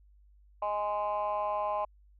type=chord; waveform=sine; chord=Ab major; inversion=second; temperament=just; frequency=623 / 830.6 / 1038.3 Hz; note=Eb5 / Ab5 / C6; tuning=+2 / 0 / -14 cents; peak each=-32 dBFS; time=0.62-1.85 s; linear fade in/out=5 ms; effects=tanh soft clip ceiling -23 dBFS + added 50 Hz sine -57 dBFS peak until 2.19 s